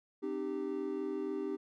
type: chord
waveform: triangle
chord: C minor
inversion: none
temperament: equal with one note detuned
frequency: 261.6 / 305.4 / 392 Hz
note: C4 / Eb4 / G4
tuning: 0 / -32 / 0 cents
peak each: -40 / -37 / -35 dBFS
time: 0.22-1.57 s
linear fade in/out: 20 ms
effects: none